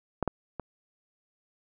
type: clicks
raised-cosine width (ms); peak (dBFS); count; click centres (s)
1; -13 / -13 / -20; 3; 0.227 / 0.277 / 0.597
effects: none